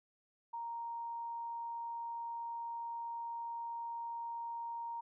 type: tone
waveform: sine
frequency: 932.3 Hz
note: A#5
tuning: in tune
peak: -39 dBFS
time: 0.53-5.01 s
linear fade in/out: 10 ms
effects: none